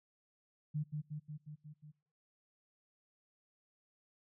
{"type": "tone with echo", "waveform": "sine", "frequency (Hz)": 150.4, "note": "D3", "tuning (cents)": 42, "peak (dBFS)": -33, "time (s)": [0.74, 0.84], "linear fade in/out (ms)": 20, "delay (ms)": 180, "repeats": 6, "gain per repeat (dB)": -3, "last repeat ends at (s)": 1.92, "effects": ["noise-tail reverb RT60 0.7 s tail -25 dB re dry"]}